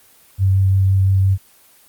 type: tone with vibrato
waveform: sine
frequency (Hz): 96.1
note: G2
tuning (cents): -34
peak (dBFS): -11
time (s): 0.38-1.38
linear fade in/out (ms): 50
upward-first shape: sine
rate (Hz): 5.8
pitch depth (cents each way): 10
effects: white hiss -50 dBFS RMS until 1.88 s + Opus 24 kbps